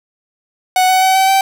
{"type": "tone with pitch steps", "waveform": "45% pulse", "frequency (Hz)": [741, 749.2, 757.4, 765.8, 774.3], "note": ["F#5", "F#5", "F#5", "G5", "G5"], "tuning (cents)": [2, 21, 40, -41, -22], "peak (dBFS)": -9, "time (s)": [0.76, 1.41], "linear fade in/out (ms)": 2, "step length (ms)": 130, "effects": []}